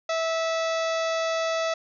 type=harmonic tone with a mistuned harmonic; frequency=653 Hz; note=E5; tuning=17 cents flat; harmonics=1 / 2 / 3 / 4 / 5 / 6 / 7 / 8 / 9 / 10; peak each=-25 / -31 / -35 / -37 / -39 / -41 / -42 / -43 / -44 / -45 dBFS; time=0.09-1.74 s; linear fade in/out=5 ms; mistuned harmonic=5; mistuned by=+85 cents; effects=none